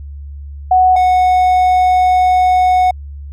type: tone pair in turn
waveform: sine / triangle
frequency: 740 / 734.9 Hz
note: F#5 / F#5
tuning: 0 / -12 cents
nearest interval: unison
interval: 12 cents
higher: first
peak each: -6 dBFS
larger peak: neither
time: 0.71-0.96 / 0.96-2.91 s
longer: second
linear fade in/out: 5 ms
effects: added 71 Hz sine -26 dBFS peak until 3.32 s